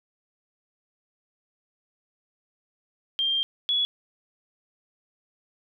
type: tone pair in turn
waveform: sine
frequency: 3186 / 3384 Hz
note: G7 / G#7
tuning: +27 / +32 cents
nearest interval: minor second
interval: 105 cents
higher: second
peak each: -22 / -21 dBFS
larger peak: second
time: 3.19-3.43 / 3.69-3.85 s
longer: first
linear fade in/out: 0 ms
effects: none